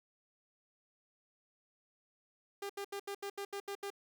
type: tone bursts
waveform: sawtooth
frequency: 400 Hz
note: G4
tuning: 35 cents sharp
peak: -35 dBFS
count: 9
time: 2.62-3.903 s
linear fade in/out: 5 ms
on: 75 ms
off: 76 ms
effects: 11-bit